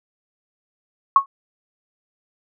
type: tone with exponential decay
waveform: sine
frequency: 1100 Hz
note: C#6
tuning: 14 cents flat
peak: -4 dBFS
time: 1.16-1.26 s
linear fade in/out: 2 ms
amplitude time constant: 20 ms
effects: none